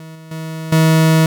40% pulse tone with level steps, 160 Hz, D#3, 49 cents sharp, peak -31 / -34 / -23 / -8 dBFS, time 0-1.26 s, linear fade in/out 2 ms, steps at 0.15 / 0.31 / 0.72 s, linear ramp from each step 5 ms, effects none

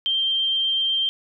sine tone, 3156 Hz, G7, 11 cents sharp, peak -19 dBFS, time 0.06-1.09 s, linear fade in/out 0 ms, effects none

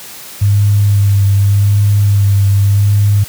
sine tone with vibrato, 100.9 Hz, G#2, 49 cents flat, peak -6 dBFS, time 0.41-3.24 s, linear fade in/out 10 ms, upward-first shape sine, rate 0.86 Hz, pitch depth 26 cents each way, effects white hiss -31 dBFS RMS until 3.28 s + high-pass 60 Hz 12 dB/octave

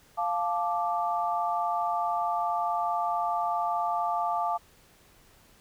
sine chord, D minor, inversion first, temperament equal with one note detuned, 698.5 / 873.9 / 1174.7 Hz, F5 / A5 / D6, 0 / -12 / 0 cents, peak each -29 / -30 / -31 dBFS, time 0.17-4.58 s, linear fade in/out 20 ms, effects pink hiss -59 dBFS RMS until 5.6 s

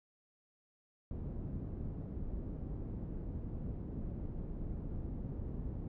pink low-pass noise, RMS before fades -41 dBFS, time 1.11-5.88 s, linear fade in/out 2 ms, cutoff 270 Hz, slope 12 dB/octave, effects none

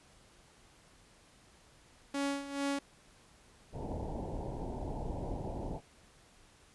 sawtooth tone with tremolo, 280 Hz, C#4, 18 cents sharp, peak -27 dBFS, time 2.14-2.79 s, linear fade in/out 5 ms, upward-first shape sine, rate 2.3 Hz, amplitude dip 75%
pink low-pass noise, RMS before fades -39 dBFS, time 3.72-5.81 s, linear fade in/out 50 ms, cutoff 940 Hz, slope 96 dB/octave
effects pink hiss -62 dBFS RMS until 6.74 s + resampled to 24000 Hz

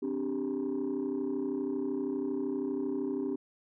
sine chord, C suspended second, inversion none, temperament just, 261.6 / 294.3 / 392.4 Hz, C4 / D4 / G4, 0 / +4 / +2 cents, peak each -33 dBFS, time 0.02-3.36 s, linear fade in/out 10 ms, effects tanh soft clip ceiling -26 dBFS

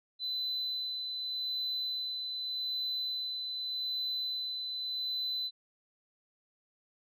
sine tone with tremolo, 4016 Hz, B7, 28 cents sharp, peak -30 dBFS, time 0.19-5.51 s, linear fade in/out 50 ms, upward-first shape sine, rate 0.84 Hz, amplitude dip 40%, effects tanh soft clip ceiling -29 dBFS

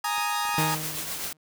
sawtooth chord, Ab suspended second, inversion none, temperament equal, 830.6 / 932.3 / 1244.5 Hz, Ab5 / Bb5 / Eb6, 0 / 0 / 0 cents, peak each -26 dBFS, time 0.04-0.75 s, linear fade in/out 5 ms
clicks, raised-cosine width 0.5 ms, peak -27 dBFS, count 4, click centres 0.182 / 0.453 / 0.492 / 0.543 s
white noise with tremolo, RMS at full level -31 dBFS, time 0.58-1.33 s, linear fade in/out 5 ms, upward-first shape triangle, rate 7.9 Hz, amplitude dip 45%
sawtooth tone with exponential decay, 155.56 Hz, D#3, in tune, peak -19 dBFS, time 0.58-1.37 s, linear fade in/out 2 ms, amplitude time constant 170 ms
effects none

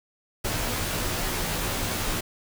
pink noise with comb filter, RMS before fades -28 dBFS, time 0.44-2.21 s, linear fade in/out 10 ms, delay 15 ms, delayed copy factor -0.7, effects none

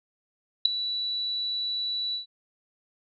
sine tone with ADSR envelope, 3944 Hz, B7, 3 cents flat, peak -11 dBFS, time 0.65-2.26 s, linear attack 6 ms, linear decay 5 ms, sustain -16 dB, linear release 120 ms, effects none

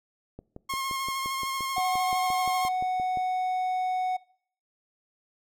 click train, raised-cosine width 2 ms, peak -27 dBFS, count 17, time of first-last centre 0.39-3.173 s, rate 5.75 Hz
sawtooth tone with vibrato, 1074 Hz, C6, 45 cents sharp, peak -25 dBFS, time 0.69-2.69 s, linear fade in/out 10 ms, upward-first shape square, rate 13 Hz, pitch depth 16 cents each way
triangle tone, 740 Hz, F#5, in tune, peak -23 dBFS, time 1.76-4.17 s, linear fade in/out 10 ms
effects noise-tail reverb RT60 0.6 s tail -22 dB re dry

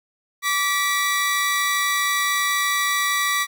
sawtooth tone pair together, 1159 / 1949.2 Hz, D6 / B6, -23 / -23 cents, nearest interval major sixth, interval 900 cents, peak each -19 / -18 dBFS, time 0.42-3.47 s, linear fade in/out 50 ms, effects none

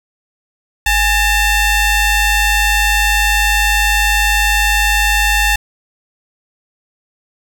20% pulse ring-modulated tone, 880 Hz, A5, in tune, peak -3 dBFS, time 0.86-5.56 s, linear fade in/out 5 ms, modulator 930 Hz, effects none

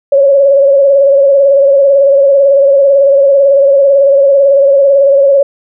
sine tone with vibrato, 554.4 Hz, C#5, in tune, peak -3 dBFS, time 0.12-5.43 s, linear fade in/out 5 ms, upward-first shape sine, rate 18 Hz, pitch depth 46 cents each way, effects none

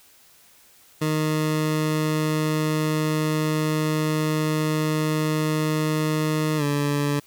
20% pulse tone with pitch glide, 154.9 to 144.53 Hz, D#3 to D3, -7 to -27 cents, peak -16 dBFS, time 1.01-7.2 s, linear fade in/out 10 ms, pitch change -120 cents, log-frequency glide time 6.57-6.63 s, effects white hiss -54 dBFS RMS until 7.26 s

